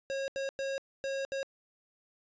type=tone bursts at uneven times; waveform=square; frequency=544 Hz; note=C#5; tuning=33 cents flat; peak=-33 dBFS; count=5; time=0.1-0.28 / 0.36-0.49 / 0.59-0.78 / 1.04-1.25 / 1.32-1.43 s; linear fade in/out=0 ms; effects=resampled to 16000 Hz